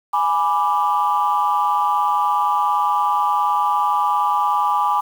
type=chord; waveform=sine; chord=G# diminished; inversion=none; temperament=equal; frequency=830.6 / 987.8 / 1174.7 Hz; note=G#5 / B5 / D6; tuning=0 / 0 / 0 cents; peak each=-19 / -19 / -19 dBFS; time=0.13-5.01 s; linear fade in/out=10 ms; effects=tanh soft clip ceiling -8 dBFS + 7-bit